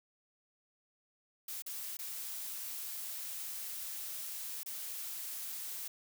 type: noise with dropouts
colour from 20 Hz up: blue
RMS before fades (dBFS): -42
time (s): 1.48-5.88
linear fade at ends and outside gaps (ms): 5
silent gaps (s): 1.622-1.662 / 1.97-1.989 / 4.633-4.66
effects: none